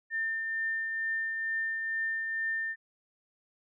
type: tone with tremolo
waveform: sine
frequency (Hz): 1800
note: A6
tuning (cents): +39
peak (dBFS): -28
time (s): 0.1-2.76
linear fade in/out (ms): 50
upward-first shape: triangle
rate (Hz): 2.2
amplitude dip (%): 35
effects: none